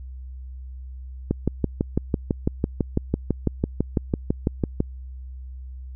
click train, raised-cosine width 3 ms, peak -7 dBFS, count 22, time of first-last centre 1.31-4.804 s, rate 6.01 Hz, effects added 64 Hz sine -34 dBFS peak until 5.95 s

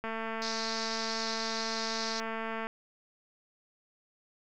click train, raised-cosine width 0.5 ms, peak -22 dBFS, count 590, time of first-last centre 0.04-2.669 s, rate 224 Hz
pink band-pass noise, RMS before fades -38 dBFS, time 0.42-2.2 s, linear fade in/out 0 ms, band 4000 to 5600 Hz, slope 48 dB/octave
effects none

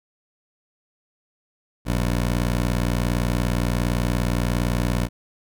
15% pulse tone pair together, 60 / 98.65 Hz, B1 / G2, -49 / +11 cents, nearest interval major sixth, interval 860 cents, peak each -14 / -26 dBFS, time 1.85-5.09 s, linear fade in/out 50 ms, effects none

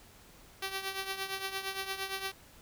5% pulse tone with tremolo, 386.5 Hz, G4, 24 cents flat, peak -21 dBFS, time 0.62-2.32 s, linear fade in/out 5 ms, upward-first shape triangle, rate 8.7 Hz, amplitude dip 75%, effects pink hiss -57 dBFS RMS until 2.61 s

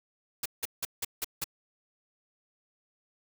white noise bursts, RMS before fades -32 dBFS, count 6, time 0.43-1.442 s, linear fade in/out 5 ms, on 27 ms, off 170 ms, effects none

